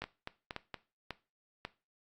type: two click trains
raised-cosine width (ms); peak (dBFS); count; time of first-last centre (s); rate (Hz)
0.3; -23 / -22; 4 / 4; 0.04-0.743 / 0.02-1.65; 4.27 / 1.84
effects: noise-tail reverb RT60 0.3 s tail -17 dB re dry + Opus 48 kbps